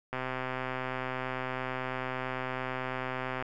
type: click train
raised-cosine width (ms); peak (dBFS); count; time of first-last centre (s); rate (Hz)
0.5; -19; 426; 0.13-3.425; 129
effects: none